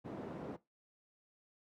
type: band-pass noise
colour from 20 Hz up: white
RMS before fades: -45 dBFS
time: 0.04-0.57 s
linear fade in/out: 20 ms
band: 140 to 420 Hz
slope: 12 dB/octave
effects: noise-tail reverb RT60 0.2 s tail -18 dB re dry